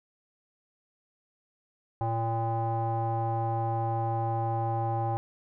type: tone with low-pass filter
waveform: square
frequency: 114.1 Hz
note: A#2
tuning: 37 cents flat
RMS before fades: -29 dBFS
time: 2.01-5.17 s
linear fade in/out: 0 ms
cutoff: 850 Hz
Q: 9.6
effects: none